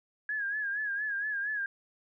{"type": "tone with vibrato", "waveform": "sine", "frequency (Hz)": 1661.2, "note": "G#6", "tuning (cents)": 0, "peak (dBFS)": -30, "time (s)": [0.29, 1.66], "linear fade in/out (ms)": 2, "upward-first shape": "sine", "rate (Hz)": 4.3, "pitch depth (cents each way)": 75, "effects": []}